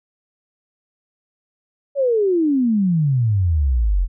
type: exponential sweep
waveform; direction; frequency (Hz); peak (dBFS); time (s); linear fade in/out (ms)
sine; down; 576 to 41.2; -14; 1.95-4.08; 50
effects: none